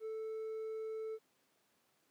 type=tone with hard clipping; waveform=sine; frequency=440 Hz; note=A4; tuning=in tune; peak=-40 dBFS; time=0-1.19 s; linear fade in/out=50 ms; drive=2 dB; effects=pink hiss -75 dBFS RMS until 2.1 s + high-pass 200 Hz 12 dB/octave

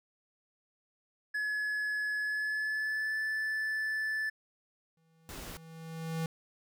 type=tone with pitch glide; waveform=triangle; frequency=1700 to 1747.8 Hz; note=G#6 to A6; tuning=+40 to -12 cents; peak=-29 dBFS; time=1.34-4.3 s; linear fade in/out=10 ms; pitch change=+48 cents; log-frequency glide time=2.19-3.17 s
type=tone with exponential growth; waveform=square; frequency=162.6 Hz; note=E3; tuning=23 cents flat; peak=-31 dBFS; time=4.97-6.26 s; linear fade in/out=2 ms; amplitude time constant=280 ms
type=noise; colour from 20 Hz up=pink; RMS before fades=-44 dBFS; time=5.29-5.57 s; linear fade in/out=0 ms
effects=none

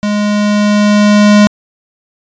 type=tone with level ramp; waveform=square; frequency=207.7 Hz; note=G#3; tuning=in tune; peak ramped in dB=-12 to -3 dBFS; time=0.03-1.47 s; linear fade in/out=0 ms; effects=resampled to 16000 Hz

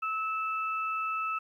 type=tone pair together; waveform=sine; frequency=1300 / 2638 Hz; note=E6 / E7; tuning=-24 / +1 cents; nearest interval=octave; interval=1225 cents; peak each=-30 / -36 dBFS; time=0.02-1.39 s; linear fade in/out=10 ms; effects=11-bit

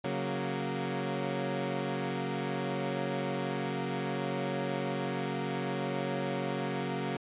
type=chord; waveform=15% pulse; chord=F# major; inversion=second; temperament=equal; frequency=138.59 / 185 / 233.1 Hz; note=C#3 / F#3 / A#3; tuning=0 / 0 / 0 cents; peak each=-29 / -29 / -31 dBFS; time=0.04-7.17 s; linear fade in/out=5 ms; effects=resampled to 8000 Hz

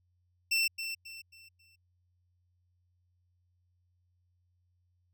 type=tone with echo; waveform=25% pulse; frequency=2686 Hz; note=E7; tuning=32 cents sharp; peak=-22 dBFS; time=0.51-0.68 s; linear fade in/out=10 ms; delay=270 ms; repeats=4; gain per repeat=-9 dB; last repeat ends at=1.76 s; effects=added 89 Hz sine -70 dBFS peak until 5.13 s

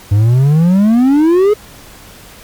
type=exponential sweep; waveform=triangle; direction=up; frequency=98 to 430.9 Hz; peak=-4 dBFS; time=0.11-1.54 s; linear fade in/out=10 ms; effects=pink hiss -37 dBFS RMS until 2.43 s + MP3 96 kbps

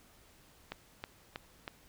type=click train; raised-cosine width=0.3 ms; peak=-23 dBFS; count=4; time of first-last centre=0.72-1.678 s; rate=3.13 Hz; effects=pink hiss -62 dBFS RMS until 1.88 s

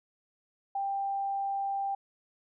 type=tone; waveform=sine; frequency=790 Hz; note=G5; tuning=13 cents sharp; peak=-29 dBFS; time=0.75-1.95 s; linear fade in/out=5 ms; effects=none

